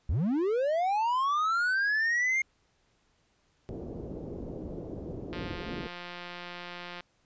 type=linear sweep; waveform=triangle; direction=up; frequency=55 to 2146 Hz; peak=-23 dBFS; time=0.09-2.42 s; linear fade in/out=5 ms
type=low-pass noise; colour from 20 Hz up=white; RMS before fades=-39 dBFS; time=3.69-5.87 s; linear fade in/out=0 ms; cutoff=460 Hz; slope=24 dB/octave
type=click train; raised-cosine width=0.3 ms; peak=-25 dBFS; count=296; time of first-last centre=5.33-7.006 s; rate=176 Hz
effects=pink hiss -70 dBFS RMS until 7.25 s + resampled to 16000 Hz